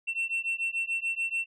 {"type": "beating tone pair", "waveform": "sine", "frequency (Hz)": [2700, 2706.9], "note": ["E7", "E7"], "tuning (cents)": [41, 45], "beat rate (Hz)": 6.9, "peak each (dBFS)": [-29, -29], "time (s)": [0.07, 1.46], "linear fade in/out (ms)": 20, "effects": ["tanh soft clip ceiling -25 dBFS"]}